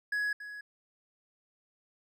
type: tone with echo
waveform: triangle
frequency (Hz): 1676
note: G#6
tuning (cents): +15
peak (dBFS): -27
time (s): 0.12-0.33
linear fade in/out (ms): 5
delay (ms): 280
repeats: 1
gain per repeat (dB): -12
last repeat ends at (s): 0.61
effects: none